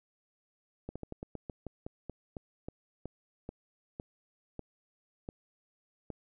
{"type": "slowing click train", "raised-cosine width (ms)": 2, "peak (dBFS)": -26, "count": 18, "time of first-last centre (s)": [0.89, 6.103], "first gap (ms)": 66, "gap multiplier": 1.17, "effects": []}